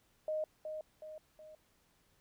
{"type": "tone with echo", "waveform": "sine", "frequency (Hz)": 620, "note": "D#5", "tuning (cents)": -6, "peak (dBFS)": -33, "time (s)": [0.28, 0.44], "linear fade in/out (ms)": 2, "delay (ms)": 370, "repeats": 3, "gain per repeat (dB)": -6, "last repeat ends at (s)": 1.55, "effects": ["pink hiss -72 dBFS RMS until 2.2 s"]}